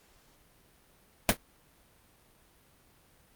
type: noise with exponential decay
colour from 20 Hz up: pink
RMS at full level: -17 dBFS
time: 1.29-1.37 s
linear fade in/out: 1 ms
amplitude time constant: 17 ms
effects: pink hiss -63 dBFS RMS until 3.35 s + Opus 48 kbps